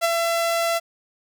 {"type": "tone with ADSR envelope", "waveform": "sawtooth", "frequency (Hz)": 673, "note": "E5", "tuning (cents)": 36, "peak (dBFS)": -12, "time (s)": [0.01, 0.8], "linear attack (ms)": 35, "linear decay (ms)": 23, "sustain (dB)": -4, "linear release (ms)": 30, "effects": []}